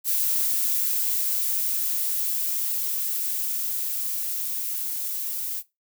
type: noise with level ramp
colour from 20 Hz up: violet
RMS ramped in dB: -23 to -30 dBFS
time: 0.04-5.63 s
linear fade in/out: 50 ms
effects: noise-tail reverb RT60 0.2 s tail -18 dB re dry